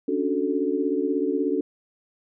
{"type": "chord", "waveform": "sine", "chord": "D major seventh", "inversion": "third", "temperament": "equal", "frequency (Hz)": [277.2, 293.7, 370, 440], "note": ["C#4", "D4", "F#4", "A4"], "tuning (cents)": [0, 0, 0, 0], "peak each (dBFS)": -27, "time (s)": [0.08, 1.61], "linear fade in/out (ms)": 5, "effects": []}